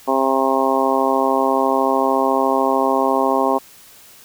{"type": "harmonic tone", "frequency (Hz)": 133.8, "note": "C3", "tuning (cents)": 39, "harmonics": [2, 3, 4, 5, 6, 7, 8], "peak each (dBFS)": [-22, -22, -22, -22, -22, -22, -22], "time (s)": [0.07, 3.59], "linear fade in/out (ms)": 20, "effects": ["white hiss -45 dBFS RMS until 4.24 s"]}